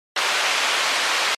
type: band-pass noise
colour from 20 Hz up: white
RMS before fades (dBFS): -21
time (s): 0.16-1.35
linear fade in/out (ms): 5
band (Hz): 630 to 3300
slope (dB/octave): 12
effects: low-pass 11000 Hz 12 dB/octave + MP3 64 kbps